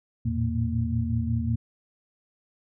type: tone cluster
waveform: sine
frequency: 82.2 / 111.5 / 117 / 230.5 Hz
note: E2 / A2 / A#2 / A#3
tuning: -4 / +23 / +7 / -19 cents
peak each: -29 dBFS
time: 0.25-1.56 s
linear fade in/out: 10 ms
effects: none